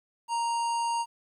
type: harmonic tone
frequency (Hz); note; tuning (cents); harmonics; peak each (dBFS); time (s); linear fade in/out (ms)
932.3; A#5; 0; 1 / 3 / 5 / 7 / 9 / 10; -26 / -40 / -43 / -45 / -46 / -47; 0.28-1.06; 50
effects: 11-bit